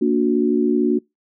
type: chord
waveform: sine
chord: Bb augmented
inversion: none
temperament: just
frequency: 233.1 / 291.4 / 364.2 Hz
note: Bb3 / D4 / F#4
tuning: 0 / -13 / -27 cents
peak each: -19 dBFS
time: 0.01-0.99 s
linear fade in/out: 10 ms
effects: noise-tail reverb RT60 0.2 s tail -26 dB re dry